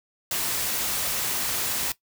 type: noise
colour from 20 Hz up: white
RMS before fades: -27 dBFS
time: 0.31-1.92 s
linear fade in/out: 2 ms
effects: noise-tail reverb RT60 0.1 s tail -17 dB re dry